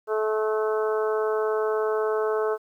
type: harmonic tone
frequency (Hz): 216.5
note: A3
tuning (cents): -28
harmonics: 2 / 3 / 4 / 5 / 6 / 7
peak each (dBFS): -23 / -31 / -35 / -34 / -34 / -38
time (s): 0.07-2.58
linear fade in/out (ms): 50
effects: 10-bit